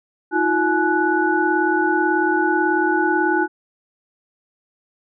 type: tone cluster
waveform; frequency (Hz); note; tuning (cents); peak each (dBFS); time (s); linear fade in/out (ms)
sine; 319.7 / 357.9 / 851 / 1478; D#4 / F4 / G#5 / F#6; +47 / +42 / +42 / -2; -21; 0.31-3.48; 50
effects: none